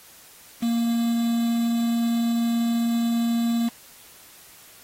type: tone with quantisation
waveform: triangle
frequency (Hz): 233.1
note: A#3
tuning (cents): 0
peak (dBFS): -18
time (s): 0.62-3.69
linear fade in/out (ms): 10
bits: 6
effects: white hiss -49 dBFS RMS until 4.83 s + AAC 48 kbps